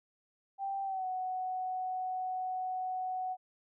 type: tone with pitch glide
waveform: sine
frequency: 784 to 742.6 Hz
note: G5 to F#5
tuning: 0 to +6 cents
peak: -33 dBFS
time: 0.58-3.37 s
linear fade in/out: 50 ms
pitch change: -94 cents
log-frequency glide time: 0.84-1.06 s
effects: none